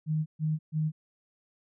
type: tone bursts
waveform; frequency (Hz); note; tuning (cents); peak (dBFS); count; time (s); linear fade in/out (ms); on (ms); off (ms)
sine; 155.4; D#3; -2; -25; 3; 0.06-0.92; 50; 200; 130
effects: none